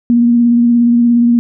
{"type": "tone with vibrato", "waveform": "sine", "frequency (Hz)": 237.5, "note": "A#3", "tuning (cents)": 33, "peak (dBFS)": -6, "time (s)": [0.1, 1.39], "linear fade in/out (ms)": 0, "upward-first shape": "triangle", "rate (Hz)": 17, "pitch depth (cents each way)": 26, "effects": []}